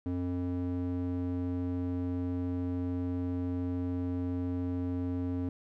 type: tone with band-pass filter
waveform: square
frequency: 89.3 Hz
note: F2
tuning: 39 cents sharp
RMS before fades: -33 dBFS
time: 0.06-5.49 s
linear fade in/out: 0 ms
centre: 240 Hz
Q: 1.8
effects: none